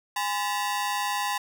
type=ring-modulated tone; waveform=sawtooth; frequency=920 Hz; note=A#5; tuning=23 cents flat; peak=-19 dBFS; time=0.16-1.38 s; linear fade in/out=5 ms; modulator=100 Hz; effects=none